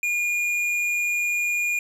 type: tone with tanh clipping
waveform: sine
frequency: 2428 Hz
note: D#7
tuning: 43 cents flat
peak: -23 dBFS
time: 0.03-1.79 s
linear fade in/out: 2 ms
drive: 10 dB
effects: none